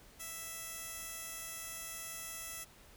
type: tone with band-pass filter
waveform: 15% pulse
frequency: 659.3 Hz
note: E5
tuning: in tune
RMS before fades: -45 dBFS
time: 0.19-2.65 s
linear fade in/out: 20 ms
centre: 12000 Hz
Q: 0.82
effects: added 41 Hz sine -65 dBFS peak until 2.96 s + pink hiss -60 dBFS RMS until 2.96 s